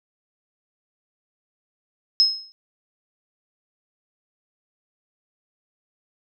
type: tone with exponential decay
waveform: sine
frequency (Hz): 5160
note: E8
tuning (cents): -38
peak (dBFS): -10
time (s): 2.2-2.52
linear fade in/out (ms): 0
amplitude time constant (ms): 69
effects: none